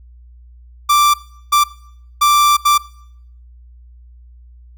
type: tone bursts at uneven times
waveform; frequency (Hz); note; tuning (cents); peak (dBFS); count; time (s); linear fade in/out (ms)
45% pulse; 1174.7; D6; 0; -9; 4; 0.89-1.14 / 1.52-1.64 / 2.21-2.57 / 2.65-2.78; 10
effects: noise-tail reverb RT60 0.7 s tail -21 dB re dry + added 60 Hz sine -39 dBFS peak until 4.77 s